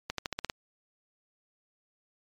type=accelerating click train; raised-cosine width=0.2 ms; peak=-14 dBFS; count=7; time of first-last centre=0.1-0.499 s; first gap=83 ms; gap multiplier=0.91; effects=MP3 96 kbps